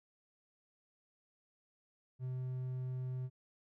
triangle tone, 128 Hz, C3, 38 cents flat, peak -35 dBFS, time 2.19-3.3 s, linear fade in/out 50 ms, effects none

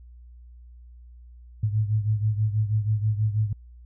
sine beating tone pair, 105.9 / 112.1 Hz, G#2 / A2, +34 / +33 cents, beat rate 6.2 Hz, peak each -22 / -27 dBFS, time 1.63-3.53 s, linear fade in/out 5 ms, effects added 60 Hz sine -44 dBFS peak until 3.85 s

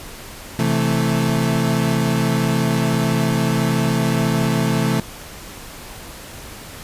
35% pulse chord, A minor, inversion first, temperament equal, 130.81 / 164.81 / 220 Hz, C3 / E3 / A3, 0 / 0 / 0 cents, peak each -19 dBFS, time 0.59-5 s, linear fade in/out 2 ms, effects pink hiss -36 dBFS RMS until 6.83 s + resampled to 32000 Hz

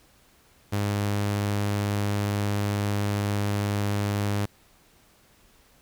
sawtooth tone, 102.2 Hz, G#2, 27 cents flat, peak -20 dBFS, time 0.72-4.46 s, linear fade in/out 10 ms, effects pink hiss -59 dBFS RMS until 5.81 s

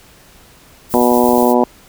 violet noise with tremolo, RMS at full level -24 dBFS, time 0.89-1.55 s, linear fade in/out 50 ms, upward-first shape sine, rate 8.3 Hz, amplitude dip 30%
harmonic tone, 122.4 Hz, B2, 15 cents flat, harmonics 2 / 3 / 4 / 5 / 6 / 7 / 8, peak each -14 / -16 / -17 / -18 / -19 / -19 / -20 dBFS, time 0.94-1.64 s, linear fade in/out 0 ms
clicks, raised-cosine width 5 ms, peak -24 dBFS, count 9, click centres 0.971 / 1.014 / 1.118 / 1.175 / 1.24 / 1.29 / 1.333 / 1.38 / 1.427 s
effects pink hiss -45 dBFS RMS until 1.88 s

